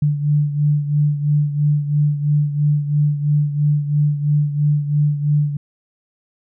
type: beating tone pair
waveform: sine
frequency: 146.83 / 149.83 Hz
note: D3 / D3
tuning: 0 / +35 cents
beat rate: 3 Hz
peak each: -15 / -21 dBFS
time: 0.02-5.57 s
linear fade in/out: 5 ms
effects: none